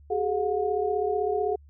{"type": "tone cluster", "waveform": "sine", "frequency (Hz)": [388.7, 424.5, 721], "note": ["G4", "G#4", "F#5"], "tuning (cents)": [-15, 38, -45], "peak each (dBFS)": [-29, -26, -29], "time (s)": [0.1, 1.56], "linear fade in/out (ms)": 10, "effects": ["added 72 Hz sine -49 dBFS peak until 1.69 s"]}